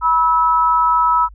sine tone pair together, 975.9 / 1300 Hz, B5 / E6, -21 / -24 cents, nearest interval perfect fourth, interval 497 cents, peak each -14 dBFS, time 0.01-1.29 s, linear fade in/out 50 ms, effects added 50 Hz sine -37 dBFS peak until 1.34 s

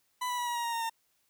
40% pulse tone with pitch steps, 996 / 983.4 / 971 / 958.7 / 946.6 / 934.7 / 922.9 / 911.2 Hz, B5 / B5 / B5 / A#5 / A#5 / A#5 / A#5 / A#5, +14 / -8 / -30 / +48 / +26 / +4 / -18 / -40 cents, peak -30 dBFS, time 0.21-0.898 s, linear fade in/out 10 ms, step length 86 ms, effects white hiss -73 dBFS RMS until 1.29 s

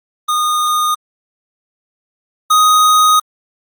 square tone pair in turn, 1228 / 1248.7 Hz, D#6 / D#6, -23 / +6 cents, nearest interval unison, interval 29 cents, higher second, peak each -13 / -8 dBFS, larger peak second, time 0.28-0.95 / 2.5-3.2 s, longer second, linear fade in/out 10 ms, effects Opus 24 kbps

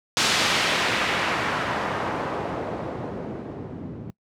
white noise with low-pass filter sweep, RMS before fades -26 dBFS, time 0.17-4.1 s, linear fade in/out 0 ms, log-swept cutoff 4800 to 210 Hz, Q 0.86, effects noise-tail reverb RT60 0.1 s tail -21 dB re dry + high-pass 100 Hz 12 dB/octave

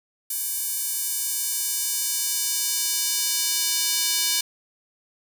square tone with high-pass filter sweep, 329.6 Hz, E4, in tune, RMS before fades -25 dBFS, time 0.3-4.41 s, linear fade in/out 5 ms, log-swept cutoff 10000 to 4300 Hz, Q 0.98, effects none

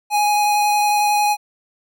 square tone with vibrato, 832 Hz, G#5, 3 cents sharp, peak -15 dBFS, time 0.1-1.37 s, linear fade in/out 50 ms, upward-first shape sine, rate 11 Hz, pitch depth 10 cents each way, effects none

